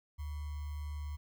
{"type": "tone with sample-and-hold", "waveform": "sine", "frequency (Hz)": 74, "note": "D2", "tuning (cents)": 14, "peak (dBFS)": -37, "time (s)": [0.18, 1.17], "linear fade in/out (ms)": 20, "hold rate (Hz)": 1050, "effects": []}